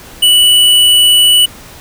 square tone, 2957 Hz, F#7, 2 cents flat, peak -5 dBFS, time 0.22-1.46 s, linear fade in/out 10 ms, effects pink hiss -34 dBFS RMS until 1.8 s

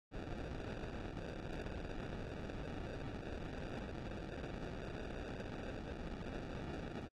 pink noise with sample-and-hold, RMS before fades -45 dBFS, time 0.11-7.09 s, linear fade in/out 50 ms, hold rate 1050 Hz, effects low-pass 4000 Hz 12 dB/octave + AAC 48 kbps

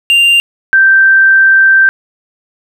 triangle / sine tone pair in turn, 2787 / 1564.2 Hz, F7 / G6, -4 / -4 cents, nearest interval minor seventh, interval 1000 cents, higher first, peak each -3 dBFS, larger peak neither, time 0.1-0.4 / 0.73-1.89 s, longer second, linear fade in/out 0 ms, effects none

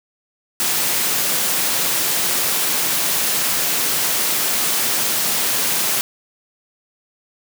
white high-pass noise, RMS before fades -19 dBFS, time 0.6-6.01 s, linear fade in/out 0 ms, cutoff 120 Hz, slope 24 dB/octave, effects none

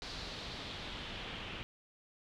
pink noise with low-pass filter sweep, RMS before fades -44 dBFS, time 0.02-1.63 s, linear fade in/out 0 ms, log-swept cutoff 4500 to 2900 Hz, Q 2.9, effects none

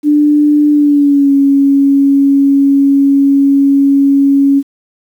sine tone with pitch glide, 295.9 to 277.7 Hz, D4 to C#4, +13 to +3 cents, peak -5 dBFS, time 0.03-4.63 s, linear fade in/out 50 ms, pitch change -110 cents, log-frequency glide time 0.71-1.32 s, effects 7-bit

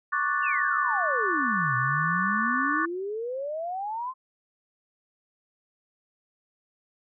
sine chord, D major seventh, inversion third, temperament equal, 1108.7 / 1174.7 / 1480 / 1760 Hz, C#6 / D6 / F#6 / A6, 0 / 0 / 0 / 0 cents, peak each -29 dBFS, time 0.12-2.86 s, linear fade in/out 10 ms
sine exponential two-way sweep, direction down then up, 2865 to 122.9 to 1063 Hz, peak -29 dBFS, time 0.42-4.14 s, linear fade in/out 50 ms, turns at 1.76 s
effects none

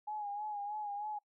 sine tone with vibrato, 830.6 Hz, G#5, in tune, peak -37 dBFS, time 0.07-1.19 s, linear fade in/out 10 ms, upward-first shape sine, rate 3.2 Hz, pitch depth 48 cents each way, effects noise-tail reverb RT60 0.1 s tail -22 dB re dry

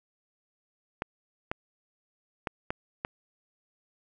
clicks, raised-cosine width 0.5 ms, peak -15 dBFS, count 5, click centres 1.021 / 1.515 / 2.472 / 2.705 / 3.049 s, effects none

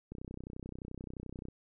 click train, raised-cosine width 3 ms, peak -30 dBFS, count 44, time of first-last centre 0.12-1.485 s, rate 31.5 Hz, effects none

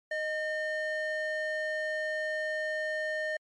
triangle ring-modulated tone, 1220 Hz, D#6, 34 cents flat, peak -25 dBFS, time 0.11-3.37 s, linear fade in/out 5 ms, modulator 600 Hz, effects MP3 48 kbps

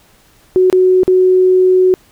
sine tone with dropouts, 370 Hz, F#4, in tune, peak -6 dBFS, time 0.56-1.94 s, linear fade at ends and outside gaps 0 ms, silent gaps 0.7-0.727 / 1.033-1.079 s, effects pink hiss -49 dBFS RMS until 2.11 s

